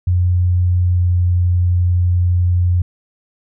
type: tone with pitch glide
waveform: sine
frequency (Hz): 89.4 to 88.83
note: F2 to F2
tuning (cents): +41 to +30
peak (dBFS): -11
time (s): 0.07-2.82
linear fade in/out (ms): 5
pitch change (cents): -11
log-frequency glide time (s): 0.91-1.01
effects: none